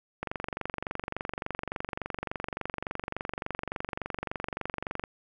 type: click train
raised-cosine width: 0.5 ms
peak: -17 dBFS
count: 114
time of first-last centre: 0.23-5.039 s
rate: 23.5 Hz
effects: none